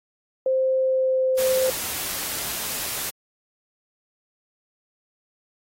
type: tone with pitch glide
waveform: sine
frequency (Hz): 523.3 to 519.4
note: C5 to C5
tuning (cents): 0 to -13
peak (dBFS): -18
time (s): 0.46-1.7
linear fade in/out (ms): 2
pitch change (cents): -13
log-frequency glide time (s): 0.8-1.32
type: noise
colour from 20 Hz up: white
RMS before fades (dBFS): -29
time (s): 1.37-3.11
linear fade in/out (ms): 20
effects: AAC 48 kbps